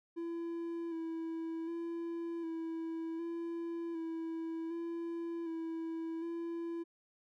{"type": "tone with vibrato", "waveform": "triangle", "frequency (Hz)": 332, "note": "E4", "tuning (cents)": 12, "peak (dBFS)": -35, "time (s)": [0.16, 6.84], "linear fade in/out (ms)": 20, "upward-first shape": "square", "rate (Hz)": 0.66, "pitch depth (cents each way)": 24, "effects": []}